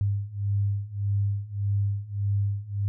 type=beating tone pair; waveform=sine; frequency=99.8 / 101.5 Hz; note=G2 / G#2; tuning=+32 / -39 cents; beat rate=1.7 Hz; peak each=-28 / -26 dBFS; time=0.01-2.88 s; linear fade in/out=0 ms; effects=none